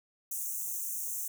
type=high-pass noise; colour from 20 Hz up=white; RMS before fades=-36 dBFS; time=0.31-1.28 s; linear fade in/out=5 ms; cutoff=6000 Hz; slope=96 dB/octave; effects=none